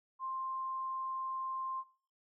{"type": "tone", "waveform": "sine", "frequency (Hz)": 1052, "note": "C6", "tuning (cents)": 9, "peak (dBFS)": -36, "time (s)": [0.19, 1.84], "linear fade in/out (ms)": 50, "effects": ["noise-tail reverb RT60 0.6 s tail -21 dB re dry"]}